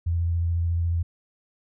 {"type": "tone with vibrato", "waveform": "sine", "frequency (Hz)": 84.8, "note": "E2", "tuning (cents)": 50, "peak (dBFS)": -21, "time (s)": [0.06, 1.03], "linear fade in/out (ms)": 10, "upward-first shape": "sine", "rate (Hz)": 14, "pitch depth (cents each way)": 19, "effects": []}